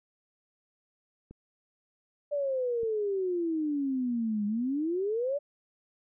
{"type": "clicks", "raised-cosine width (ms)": 3, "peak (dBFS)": -34, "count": 2, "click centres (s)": [1.31, 2.833]}
{"type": "exponential two-way sweep", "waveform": "sine", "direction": "down then up", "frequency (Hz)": [590, 203.2, 590], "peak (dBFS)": -27, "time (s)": [2.31, 5.39], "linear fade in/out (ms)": 20, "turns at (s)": 4.46}
{"effects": []}